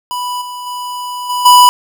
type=tone with level steps; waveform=square; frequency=987.8 Hz; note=B5; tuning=in tune; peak=-18 / -24 / -21 / -15 / -3 dBFS; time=0.11-1.69 s; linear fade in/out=0 ms; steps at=0.41 / 0.66 / 1.29 / 1.45 s; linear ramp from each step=10 ms; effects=none